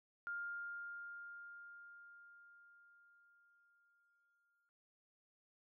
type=tone with exponential decay; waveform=sine; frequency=1405 Hz; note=F6; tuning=10 cents sharp; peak=-40 dBFS; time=0.27-4.69 s; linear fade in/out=0 ms; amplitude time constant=960 ms; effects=none